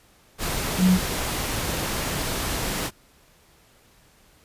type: tone in noise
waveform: sine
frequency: 184.2 Hz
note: F#3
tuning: 7 cents flat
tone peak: -14 dBFS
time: 0.78-0.99 s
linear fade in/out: 50 ms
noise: pink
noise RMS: -27 dBFS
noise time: 0.38-2.91 s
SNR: +10 dB
effects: pink hiss -57 dBFS RMS until 4.44 s + resampled to 32000 Hz